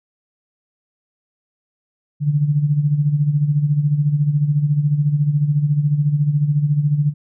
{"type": "tone with tremolo", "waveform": "sine", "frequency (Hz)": 146.83, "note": "D3", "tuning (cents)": 0, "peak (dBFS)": -11, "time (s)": [2.2, 7.14], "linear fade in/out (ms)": 50, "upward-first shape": "sine", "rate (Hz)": 14, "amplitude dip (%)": 65, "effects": []}